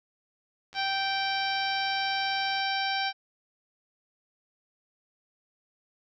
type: click train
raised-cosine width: 0.2 ms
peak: -31 dBFS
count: 180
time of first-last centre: 0.73-2.6 s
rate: 95.7 Hz
type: harmonic tone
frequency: 780 Hz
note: G5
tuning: 9 cents flat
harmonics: 1 / 2 / 3 / 4 / 5 / 6 / 7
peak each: -30 / -33 / -35 / -36 / -37 / -38 / -38 dBFS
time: 0.74-3.13 s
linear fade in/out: 50 ms
effects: none